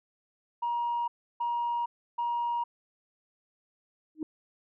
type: tone bursts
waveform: sine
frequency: 949 Hz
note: A#5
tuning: 31 cents sharp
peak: -26 dBFS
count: 3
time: 0.62-2.64 s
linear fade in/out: 10 ms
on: 460 ms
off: 320 ms
type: tone with exponential growth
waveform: sine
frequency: 311.1 Hz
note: D#4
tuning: in tune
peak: -25 dBFS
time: 4.15-4.23 s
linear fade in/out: 2 ms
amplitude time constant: 16 ms
effects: tanh soft clip ceiling -24 dBFS